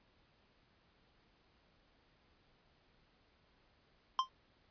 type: tone with exponential decay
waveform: square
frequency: 1046.5 Hz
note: C6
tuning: in tune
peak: -26 dBFS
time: 4.19-4.29 s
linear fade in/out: 1 ms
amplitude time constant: 20 ms
effects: pink hiss -71 dBFS RMS until 4.7 s + resampled to 11025 Hz